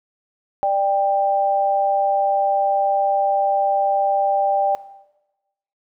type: tone pair together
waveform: sine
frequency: 590.9 / 790 Hz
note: D5 / G5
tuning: +10 / +13 cents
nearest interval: perfect fourth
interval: 503 cents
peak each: -21 / -17 dBFS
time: 0.63-4.75 s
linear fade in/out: 0 ms
effects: noise-tail reverb RT60 1.0 s tail -17 dB re dry